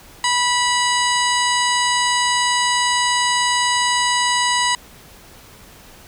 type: harmonic tone with a mistuned harmonic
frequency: 980 Hz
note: B5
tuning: 14 cents flat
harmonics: 1 / 2 / 3 / 4 / 5 / 7 / 8 / 9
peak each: -19 / -22 / -24 / -25 / -26 / -27 / -28 / -29 dBFS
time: 0.24-4.75 s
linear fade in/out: 2 ms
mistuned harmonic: 7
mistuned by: -64 cents
effects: pink hiss -44 dBFS RMS until 6.07 s